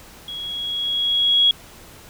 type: tone with level ramp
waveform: sine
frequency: 3322 Hz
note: G#7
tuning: in tune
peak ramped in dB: -29 to -11 dBFS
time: 0.28-1.51 s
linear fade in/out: 2 ms
effects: pink hiss -44 dBFS RMS until 2.09 s